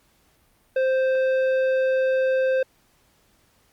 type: tone with tanh clipping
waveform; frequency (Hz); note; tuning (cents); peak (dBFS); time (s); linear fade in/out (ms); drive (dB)
sine; 523; C5; -1; -20; 0.76-2.63; 5; 10
effects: pink hiss -62 dBFS RMS until 3.72 s + Opus 48 kbps